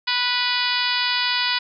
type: harmonic tone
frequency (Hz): 492.1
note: B4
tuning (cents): -6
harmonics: 2 / 3 / 4 / 5 / 6 / 7 / 8 / 9 / 10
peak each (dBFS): -28 / -28 / -28 / -28 / -28 / -28 / -28 / -28 / -28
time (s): 0.07-1.59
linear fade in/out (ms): 10
effects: none